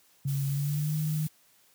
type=tone with pitch glide; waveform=sine; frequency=138.59 to 153.78 Hz; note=C#3 to D#3; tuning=0 to -20 cents; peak=-26 dBFS; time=0.25-1.27 s; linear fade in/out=5 ms; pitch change=+180 cents; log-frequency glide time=0.48-0.94 s
type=noise; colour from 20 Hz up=blue; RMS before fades=-42 dBFS; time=0.27-1.29 s; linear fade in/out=20 ms
effects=white hiss -63 dBFS RMS until 1.74 s + high-pass 80 Hz 12 dB/octave